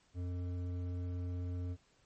triangle tone with hard clipping, 89.2 Hz, F2, 37 cents sharp, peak -38 dBFS, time 0.14-1.77 s, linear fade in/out 50 ms, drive 14 dB, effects pink hiss -70 dBFS RMS until 2.05 s + MP3 32 kbps

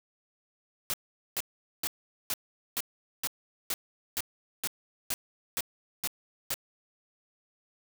white noise bursts, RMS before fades -31 dBFS, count 13, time 0.9-6.541 s, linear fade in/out 0 ms, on 37 ms, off 430 ms, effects none

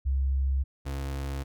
sine / 35% pulse tone pair in turn, 67.2 / 68.49 Hz, C2 / C#2, +47 / -20 cents, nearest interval unison, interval 33 cents, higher second, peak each -23 / -29 dBFS, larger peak first, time 0.05-0.64 / 0.85-1.44 s, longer neither, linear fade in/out 20 ms, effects none

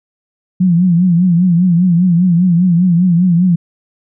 sine tone with vibrato, 176.3 Hz, F3, 17 cents sharp, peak -7 dBFS, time 0.6-3.56 s, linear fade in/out 10 ms, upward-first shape triangle, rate 5 Hz, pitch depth 120 cents each way, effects none

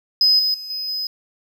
triangle tone with level steps, 5040 Hz, D#8, 21 cents sharp, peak -9 / -15 / -29 / -23 / -21 dBFS, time 0.21-1.07 s, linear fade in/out 2 ms, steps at 0.39 / 0.54 / 0.7 / 0.88 s, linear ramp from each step 2 ms, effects tanh soft clip ceiling -8 dBFS + 8-bit

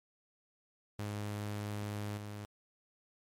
sawtooth tone with level steps, 103.8 Hz, G#2, in tune, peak -33 / -38 dBFS, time 0.99-2.45 s, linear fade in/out 0 ms, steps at 2.17 s, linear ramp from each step 10 ms, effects MP3 64 kbps

